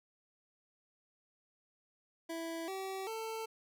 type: tone with pitch steps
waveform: 25% pulse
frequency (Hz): 330 / 383.5 / 445.6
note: E4 / G4 / A4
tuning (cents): +2 / -38 / +22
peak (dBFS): -35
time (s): 2.29-3.46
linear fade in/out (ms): 10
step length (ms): 390
effects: none